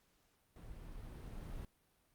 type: noise with level ramp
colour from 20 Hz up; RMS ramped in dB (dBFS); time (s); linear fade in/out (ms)
brown; -52 to -45; 0.56-1.65; 2
effects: pink hiss -75 dBFS RMS until 2.14 s + Opus 48 kbps